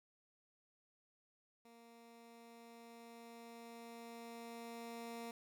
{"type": "tone with level ramp", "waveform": "15% pulse", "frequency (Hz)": 232.6, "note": "A#3", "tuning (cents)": -4, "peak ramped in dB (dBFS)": [-54, -39], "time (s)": [1.65, 5.31], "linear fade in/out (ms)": 2, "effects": []}